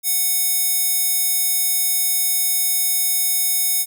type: tone with high-pass filter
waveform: square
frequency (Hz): 740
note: F#5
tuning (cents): 0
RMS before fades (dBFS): -19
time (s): 0.03-3.86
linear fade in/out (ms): 50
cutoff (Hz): 9300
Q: 0.55
effects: none